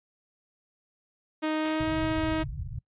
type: tone with pitch glide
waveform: sawtooth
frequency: 311.1 to 316.4 Hz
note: D#4 to D#4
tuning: 0 to +29 cents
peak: -22 dBFS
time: 1.42-2.44 s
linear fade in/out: 20 ms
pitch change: +29 cents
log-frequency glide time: 1.59-1.93 s
type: noise with exponential decay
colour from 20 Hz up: white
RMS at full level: -36 dBFS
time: 1.65-2.16 s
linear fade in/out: 0 ms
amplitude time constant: 110 ms
type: low-pass noise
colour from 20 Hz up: white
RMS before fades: -35 dBFS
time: 1.8-2.79 s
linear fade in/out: 5 ms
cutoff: 150 Hz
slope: 96 dB/octave
effects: noise-tail reverb RT60 0.1 s tail -24 dB re dry + resampled to 8000 Hz